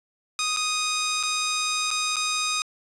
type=tone with dropouts; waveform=10% pulse; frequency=1244.5 Hz; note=D#6; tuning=in tune; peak=-15 dBFS; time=0.39-2.62 s; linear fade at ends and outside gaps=1 ms; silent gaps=0.564-0.57 / 1.229-1.234 / 1.906-1.912 / 2.159-2.166 s; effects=resampled to 22050 Hz + 7-bit